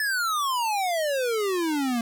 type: exponential sweep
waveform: square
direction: down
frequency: 1760 to 228.4 Hz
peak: -24 dBFS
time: 0-2.01 s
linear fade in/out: 2 ms
effects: none